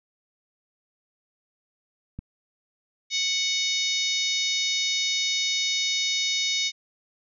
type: click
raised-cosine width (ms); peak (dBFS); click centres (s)
5; -22; 2.19
type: harmonic tone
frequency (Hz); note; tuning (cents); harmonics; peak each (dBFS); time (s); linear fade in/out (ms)
740; F#5; 0; 3 / 4 / 5 / 6 / 7 / 8 / 9; -30 / -35 / -26 / -35 / -31 / -33 / -37; 3.1-6.72; 50
effects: none